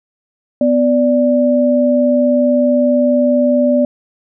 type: tone pair together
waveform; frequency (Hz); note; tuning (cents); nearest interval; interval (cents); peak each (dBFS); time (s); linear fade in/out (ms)
sine; 249.6 / 585.8; B3 / D5; +19 / -5; octave + minor third; 1476; -12; 0.61-3.85; 2
effects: none